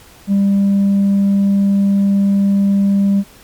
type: tone with tanh clipping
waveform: triangle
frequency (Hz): 198.5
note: G3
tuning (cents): +22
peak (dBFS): -10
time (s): 0.27-3.24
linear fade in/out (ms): 50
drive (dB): 6
effects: pink hiss -43 dBFS RMS until 3.43 s + MP3 96 kbps